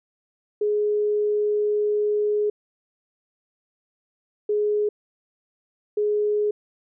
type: tone bursts at uneven times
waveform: sine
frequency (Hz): 418.4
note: G#4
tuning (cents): +13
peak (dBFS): -19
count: 3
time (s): 0.61-2.5 / 4.49-4.89 / 5.97-6.51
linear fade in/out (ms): 5
effects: none

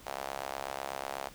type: tone with high-pass filter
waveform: sawtooth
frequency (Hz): 68.1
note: C#2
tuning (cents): -30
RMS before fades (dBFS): -39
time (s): 0.06-1.29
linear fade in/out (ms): 10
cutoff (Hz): 700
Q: 2.4
effects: pink hiss -54 dBFS RMS until 1.34 s

